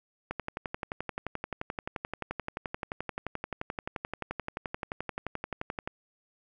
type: click train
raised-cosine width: 0.5 ms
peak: -18 dBFS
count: 65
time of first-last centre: 0.31-5.875 s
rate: 11.5 Hz
effects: none